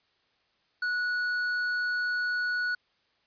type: tone with hard clipping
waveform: triangle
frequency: 1468 Hz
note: F#6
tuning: 14 cents flat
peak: -28 dBFS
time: 0.82-2.75 s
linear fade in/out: 5 ms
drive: 9 dB
effects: white hiss -70 dBFS RMS until 3.26 s + resampled to 11025 Hz